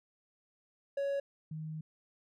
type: tone pair in turn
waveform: triangle / sine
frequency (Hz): 558 / 156.58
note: C#5 / D#3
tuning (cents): +11 / +11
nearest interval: octave + minor seventh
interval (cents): 2200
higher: first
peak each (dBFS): -29 / -38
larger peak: first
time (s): 0.97-1.2 / 1.51-1.81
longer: second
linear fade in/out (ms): 5
effects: none